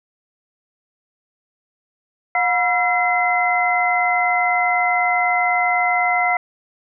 sine tone cluster, 720 / 968 / 1354 / 2052 Hz, F#5 / B5 / E6 / C7, -47 / -35 / +46 / -34 cents, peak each -18 / -26 / -25 / -19 dBFS, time 2.35-6.37 s, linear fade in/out 2 ms, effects none

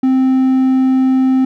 triangle tone, 261.3 Hz, C4, 2 cents flat, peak -7 dBFS, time 0.03-1.45 s, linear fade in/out 5 ms, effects none

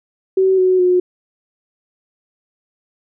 sine tone with pitch steps, 379.7 / 370.6 / 361.7 Hz, F#4 / F#4 / F#4, +45 / +3 / -39 cents, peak -10 dBFS, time 0.37-1 s, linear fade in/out 5 ms, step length 210 ms, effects none

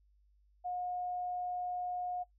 sine tone, 720 Hz, F#5, 47 cents flat, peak -35 dBFS, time 0.64-2.24 s, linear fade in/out 20 ms, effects noise-tail reverb RT60 0.1 s tail -17 dB re dry + added 50 Hz sine -65 dBFS peak until 2.38 s

